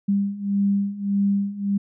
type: beating tone pair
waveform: sine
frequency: 198.7 / 200.4 Hz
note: G3 / G3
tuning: +24 / +38 cents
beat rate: 1.7 Hz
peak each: -24 / -21 dBFS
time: 0.08-1.78 s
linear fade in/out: 10 ms
effects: none